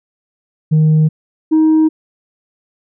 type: tone pair in turn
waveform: sine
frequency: 155.56 / 314.7 Hz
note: D#3 / D#4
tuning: 0 / +20 cents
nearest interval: octave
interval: 1220 cents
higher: second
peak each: -5 dBFS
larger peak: neither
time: 0.71-1.09 / 1.51-1.89 s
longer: neither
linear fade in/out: 20 ms
effects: tanh soft clip ceiling -6 dBFS